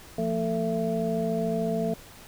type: tone cluster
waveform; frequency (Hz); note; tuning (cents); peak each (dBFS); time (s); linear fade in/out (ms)
sine; 172.9 / 226.5 / 444.1 / 669; F3 / A#3 / A4 / E5; -17 / -50 / +16 / +25; -30; 0.18-1.94; 5
effects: pink hiss -48 dBFS RMS until 2.27 s